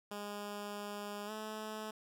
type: tone with pitch glide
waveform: 10% pulse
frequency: 205.5 to 216 Hz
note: G#3 to A3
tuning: -18 to -32 cents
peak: -33 dBFS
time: 0.11-1.91 s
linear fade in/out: 5 ms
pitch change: +86 cents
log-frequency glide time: 1.26-1.31 s
effects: none